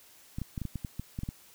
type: clicks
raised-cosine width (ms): 5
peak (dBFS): -22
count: 11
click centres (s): 0.385 / 0.417 / 0.578 / 0.617 / 0.653 / 0.757 / 0.848 / 0.996 / 1.189 / 1.234 / 1.289
effects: white hiss -57 dBFS RMS until 1.54 s